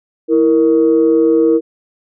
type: tone pair together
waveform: sine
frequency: 327.9 / 466.2 Hz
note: E4 / A#4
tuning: -9 / 0 cents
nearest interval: tritone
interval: 609 cents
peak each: -10 dBFS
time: 0.28-1.61 s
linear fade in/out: 50 ms
effects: tanh soft clip ceiling -2 dBFS